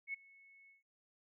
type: tone with ADSR envelope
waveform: sine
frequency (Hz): 2200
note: C#7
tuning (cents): -14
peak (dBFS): -36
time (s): 0.07-0.83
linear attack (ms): 67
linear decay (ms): 11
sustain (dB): -24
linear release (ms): 140
effects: none